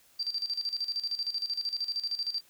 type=tone with tremolo; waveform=sine; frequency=4699 Hz; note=D8; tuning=in tune; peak=-28 dBFS; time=0.19-2.41 s; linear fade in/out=10 ms; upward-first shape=square; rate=13 Hz; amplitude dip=75%; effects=white hiss -62 dBFS RMS until 2.49 s